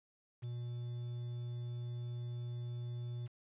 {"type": "tone with quantisation", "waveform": "triangle", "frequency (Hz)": 120.5, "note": "B2", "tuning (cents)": -42, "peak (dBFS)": -37, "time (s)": [0.42, 3.28], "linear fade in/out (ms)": 20, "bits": 10, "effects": ["resampled to 8000 Hz"]}